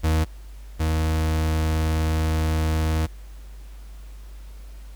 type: tone pair in turn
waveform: 40% pulse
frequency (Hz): 79.1 / 79.1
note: D#2 / D#2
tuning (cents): +29 / +29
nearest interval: unison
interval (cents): 0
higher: neither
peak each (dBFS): -17 / -19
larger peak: first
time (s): 0.03-0.25 / 0.79-3.07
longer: second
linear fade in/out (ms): 20
effects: added 50 Hz sine -37 dBFS peak until 4.95 s + pink hiss -54 dBFS RMS until 4.95 s